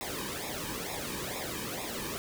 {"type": "noise with flanger", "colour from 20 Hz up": "pink", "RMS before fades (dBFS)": -37, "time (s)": [0.01, 2.18], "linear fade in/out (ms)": 0, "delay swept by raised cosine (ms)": [0.66, 1.49], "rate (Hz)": 2.2, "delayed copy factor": -0.8, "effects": []}